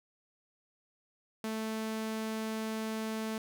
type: tone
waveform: sawtooth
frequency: 220 Hz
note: A3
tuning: in tune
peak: -30 dBFS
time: 1.44-3.38 s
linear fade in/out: 2 ms
effects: none